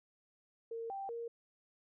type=tone with pitch steps; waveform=sine; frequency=458.2 / 784 / 466.4 Hz; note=A#4 / G5 / A#4; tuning=-30 / 0 / +1 cents; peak=-39 dBFS; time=0.71-1.28 s; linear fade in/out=5 ms; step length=190 ms; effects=none